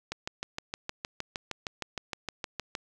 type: click train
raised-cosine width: 0.2 ms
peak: -16 dBFS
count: 18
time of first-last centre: 0.12-2.752 s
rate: 6.46 Hz
effects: none